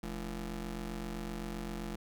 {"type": "ring-modulated tone", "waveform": "25% pulse", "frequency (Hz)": 126.9, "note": "B2", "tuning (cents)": 47, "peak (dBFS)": -31, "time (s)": [0.03, 1.96], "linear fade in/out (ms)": 5, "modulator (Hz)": 87.3, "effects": []}